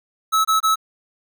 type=tone bursts; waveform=square; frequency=1298 Hz; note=E6; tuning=27 cents flat; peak=-15 dBFS; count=3; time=0.32-0.758 s; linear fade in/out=20 ms; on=130 ms; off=24 ms; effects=none